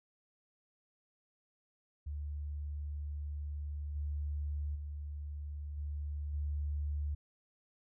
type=tone with level steps; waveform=sine; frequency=73.42 Hz; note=D2; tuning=in tune; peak=-37 / -34 / -39 / -36 / -33 dBFS; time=2.06-7.15 s; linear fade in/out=10 ms; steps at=3.95 / 4.75 / 5.77 / 6.33 s; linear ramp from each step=10 ms; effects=none